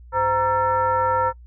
sine tone with frequency modulation, 932.3 Hz, A#5, in tune, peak -17 dBFS, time 0.12-1.33 s, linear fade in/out 50 ms, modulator 416 Hz, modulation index 1.1, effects noise-tail reverb RT60 0.1 s tail -23 dB re dry + added 60 Hz sine -41 dBFS peak until 1.46 s

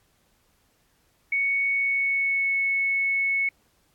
sine tone with pitch glide, 2223 to 2204 Hz, C#7 to C#7, +4 to -11 cents, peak -21 dBFS, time 1.32-3.49 s, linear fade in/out 5 ms, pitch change -15 cents, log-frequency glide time 1.7-2.55 s, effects pink hiss -66 dBFS RMS until 3.94 s + AAC 64 kbps

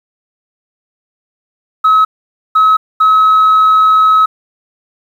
sine tone bursts at uneven times, 1283 Hz, E6, 47 cents flat, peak -3 dBFS, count 3, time 1.84-2.05 / 2.55-2.77 / 3-4.26 s, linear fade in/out 10 ms, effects tanh soft clip ceiling -3 dBFS + 7-bit

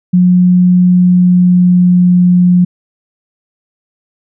sine tone with pitch glide, 180 to 178.65 Hz, F#3 to F3, -47 to +40 cents, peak -4 dBFS, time 0.13-2.65 s, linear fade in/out 10 ms, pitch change -13 cents, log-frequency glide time 0.89-2.23 s, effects none

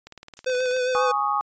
click train, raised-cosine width 0.2 ms, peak -24 dBFS, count 14, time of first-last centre 0.07-0.765 s, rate 18.7 Hz
violet noise with exponential decay, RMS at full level -33 dBFS, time 0.37-0.45 s, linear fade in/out 0 ms, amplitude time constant 16 ms
square tone with vibrato, 505 Hz, B4, 39 cents sharp, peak -22 dBFS, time 0.46-1.12 s, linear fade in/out 10 ms, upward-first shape sine, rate 7.4 Hz, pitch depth 30 cents each way
sine chord, Ab suspended fourth, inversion none, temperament equal, 830.6 / 1108.7 / 1244.5 Hz, Ab5 / Db6 / Eb6, 0 / 0 / 0 cents, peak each -25 dBFS, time 0.95-1.41 s, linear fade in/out 0 ms
effects resampled to 16000 Hz

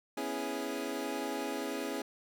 25% pulse chord, C# minor seventh, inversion third, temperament equal, 246.9 / 277.2 / 329.6 / 415.3 Hz, B3 / C#4 / E4 / G#4, 0 / 0 / 0 / 0 cents, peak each -39 / -35 / -37 / -36 dBFS, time 0.17-2.02 s, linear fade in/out 5 ms, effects none

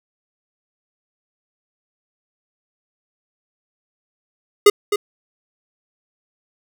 square tone with echo, 411.7 Hz, G#4, 15 cents flat, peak -6 dBFS, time 4.66-4.7 s, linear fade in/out 5 ms, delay 260 ms, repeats 1, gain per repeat -10 dB, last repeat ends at 4.96 s, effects none

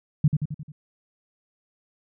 sine tone with echo, 150 Hz, D3, 37 cents sharp, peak -13 dBFS, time 0.24-0.28 s, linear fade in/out 5 ms, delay 88 ms, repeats 5, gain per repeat -5 dB, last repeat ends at 0.72 s, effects none

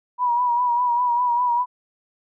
sine tone with vibrato, 970 Hz, B5, 31 cents flat, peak -17 dBFS, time 0.18-1.66 s, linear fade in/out 50 ms, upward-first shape sine, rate 5 Hz, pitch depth 46 cents each way, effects none

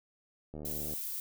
click train, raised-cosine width 2 ms, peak -30 dBFS, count 31, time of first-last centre 0.54-0.936 s, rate 75.7 Hz
violet noise, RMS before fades -38 dBFS, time 0.65-1.2 s, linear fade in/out 2 ms
effects none

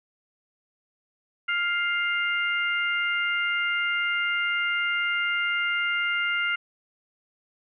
harmonic tone, 701 Hz, F5, 6 cents sharp, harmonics 2 / 3 / 4, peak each -26 / -27 / -31 dBFS, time 1.48-6.56 s, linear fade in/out 10 ms, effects none

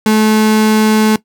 35% pulse tone, 216.3 Hz, A3, 29 cents flat, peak -6 dBFS, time 0.06-1.16 s, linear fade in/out 2 ms, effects noise-tail reverb RT60 0.1 s tail -18 dB re dry

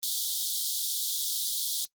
pink high-pass noise, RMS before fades -30 dBFS, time 0.03-1.85 s, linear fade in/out 0 ms, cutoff 3300 Hz, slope 96 dB/octave, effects noise-tail reverb RT60 0.1 s tail -25 dB re dry + Opus 24 kbps

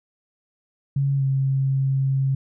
sine tone with pitch glide, 138.59 to 135.03 Hz, C#3 to C#3, 0 to -45 cents, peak -18 dBFS, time 0.96-2.35 s, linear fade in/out 5 ms, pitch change -45 cents, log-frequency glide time 1.17-1.23 s, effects none

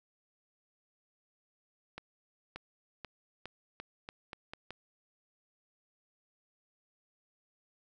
accelerating click train, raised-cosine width 0.3 ms, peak -26 dBFS, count 9, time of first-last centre 1.98-4.706 s, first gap 580 ms, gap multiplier 0.84, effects none

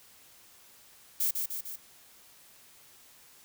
violet noise with echo, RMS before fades -28 dBFS, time 1.2-1.31 s, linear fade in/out 5 ms, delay 150 ms, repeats 3, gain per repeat -4 dB, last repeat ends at 1.76 s, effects white hiss -57 dBFS RMS until 3.44 s

